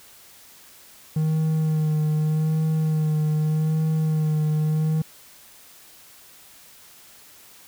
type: tone with vibrato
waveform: triangle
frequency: 155.56 Hz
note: D#3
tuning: in tune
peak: -17 dBFS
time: 1.16-5.02 s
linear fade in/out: 5 ms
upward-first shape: sine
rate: 0.83 Hz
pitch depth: 26 cents each way
effects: white hiss -49 dBFS RMS until 7.67 s